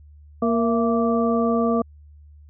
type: harmonic tone with a mistuned harmonic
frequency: 233.1 Hz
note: A#3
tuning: in tune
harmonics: 1 / 2 / 3 / 5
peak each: -20 / -23 / -25 / -27 dBFS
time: 0.42-1.82 s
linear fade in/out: 5 ms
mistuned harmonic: 3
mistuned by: -69 cents
effects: added 74 Hz sine -44 dBFS peak until 2.49 s